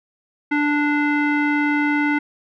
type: tone with low-pass filter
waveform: square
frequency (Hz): 293.7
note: D4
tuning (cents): 0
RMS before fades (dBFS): -19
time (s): 0.51-2.19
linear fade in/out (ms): 10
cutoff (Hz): 1900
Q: 5.2
effects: none